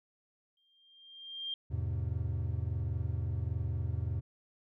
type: tone with exponential growth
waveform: sine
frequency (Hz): 3192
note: G7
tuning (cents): +31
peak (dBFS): -33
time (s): 0.57-1.54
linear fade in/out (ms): 2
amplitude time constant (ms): 210
type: chord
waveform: triangle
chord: E augmented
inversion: none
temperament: equal with one note detuned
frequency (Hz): 82.41 / 103.83 / 127.46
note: E2 / G#2 / B#2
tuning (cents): 0 / 0 / -45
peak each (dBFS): -33 / -34 / -36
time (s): 1.7-4.21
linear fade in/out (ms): 20
effects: none